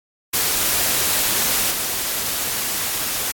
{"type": "noise with level steps", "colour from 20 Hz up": "white", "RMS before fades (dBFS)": [-19, -23], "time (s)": [0.33, 3.32], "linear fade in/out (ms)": 10, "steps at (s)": 1.7, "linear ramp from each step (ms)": 20, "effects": ["AAC 64 kbps"]}